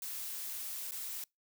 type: noise with dropouts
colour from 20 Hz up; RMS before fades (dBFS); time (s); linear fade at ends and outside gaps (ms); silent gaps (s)
blue; -41; 0.02-1.24; 2; 0.911-0.919
effects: noise-tail reverb RT60 0.2 s tail -26 dB re dry